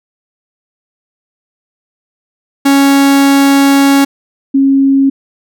45% pulse / sine tone pair in turn, 277.2 / 272.6 Hz, C#4 / C#4, 0 / -29 cents, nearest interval unison, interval 29 cents, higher first, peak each -5 dBFS, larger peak neither, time 2.65-4.05 / 4.54-5.1 s, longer first, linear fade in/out 10 ms, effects none

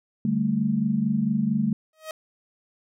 sine chord, D suspended fourth, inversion none, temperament just, 146.83 / 195.78 / 220.2 Hz, D3 / G3 / A3, 0 / -2 / +2 cents, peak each -29 / -25 / -23 dBFS, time 0.25-1.73 s, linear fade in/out 2 ms
sawtooth tone with exponential growth, 630 Hz, D#5, 21 cents sharp, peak -25 dBFS, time 1.93-2.11 s, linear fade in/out 2 ms, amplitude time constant 37 ms
effects none

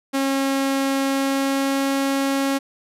sawtooth tone with pitch glide, 272 to 273.7 Hz, C#4 to C#4, -33 to -22 cents, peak -15 dBFS, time 0.13-2.59 s, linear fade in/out 20 ms, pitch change +11 cents, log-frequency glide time 1.01-1.91 s, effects resampled to 32000 Hz

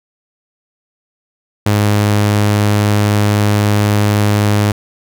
sawtooth tone, 103.83 Hz, G#2, in tune, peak -6 dBFS, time 1.66-4.72 s, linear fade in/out 5 ms, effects none

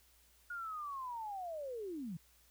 sine linear sweep, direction down, 1445 to 151.6 Hz, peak -40 dBFS, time 0.5-2.17 s, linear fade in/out 5 ms, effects added 60 Hz sine -70 dBFS peak until 2.5 s + white hiss -68 dBFS RMS until 2.5 s

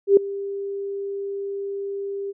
sine tone with ADSR envelope, 397.5 Hz, G4, 24 cents sharp, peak -7 dBFS, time 0.07-2.33 s, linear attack 100 ms, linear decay 3 ms, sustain -19 dB, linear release 32 ms, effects none

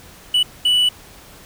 triangle tone bursts at uneven times, 2960 Hz, F#7, in tune, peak -11 dBFS, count 2, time 0.34-0.43 / 0.65-0.89 s, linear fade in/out 5 ms, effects pink hiss -43 dBFS RMS until 1.45 s

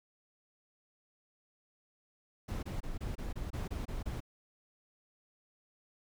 brown noise bursts, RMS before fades -38 dBFS, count 10, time 2.48-4.205 s, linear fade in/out 10 ms, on 150 ms, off 25 ms, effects none

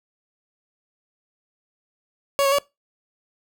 30% pulse tone with pitch steps, 559 / 549 / 568 Hz, C#5 / C#5 / C#5, +14 / -17 / +42 cents, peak -14 dBFS, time 2.39-2.585 s, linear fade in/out 0 ms, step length 65 ms, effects noise-tail reverb RT60 0.2 s tail -21 dB re dry

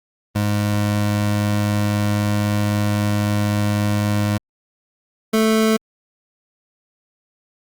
25% pulse tone pair in turn, 103.83 / 220 Hz, G#2 / A3, 0 / 0 cents, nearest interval octave + minor second, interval 1300 cents, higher second, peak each -13 / -10 dBFS, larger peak second, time 0.35-4.38 / 5.33-5.77 s, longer first, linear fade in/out 10 ms, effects Opus 32 kbps

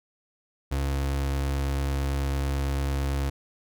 35% pulse tone, 69 Hz, C#2, 7 cents flat, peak -23 dBFS, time 0.71-3.3 s, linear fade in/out 10 ms, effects none

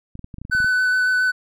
clicks, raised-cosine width 5 ms, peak -22 dBFS, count 11, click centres 0.154 / 0.193 / 0.244 / 0.342 / 0.384 / 0.416 / 0.451 / 0.498 / 0.55 / 0.603 / 0.645 s
triangle tone with vibrato, 1502 Hz, F#6, 26 cents sharp, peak -14 dBFS, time 0.51-1.32 s, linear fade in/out 20 ms, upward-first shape square, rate 7.2 Hz, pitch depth 9 cents each way
effects none

